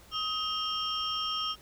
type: tone cluster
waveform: sine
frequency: 1264 / 2832 / 3172 / 5460 Hz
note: D#6 / F7 / G7 / F8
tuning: +27 / +23 / +20 / -40 cents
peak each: -34 / -39 / -33 / -38 dBFS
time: 0.11-1.56 s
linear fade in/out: 50 ms
effects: added 60 Hz sine -59 dBFS peak until 1.61 s + pink hiss -56 dBFS RMS until 1.61 s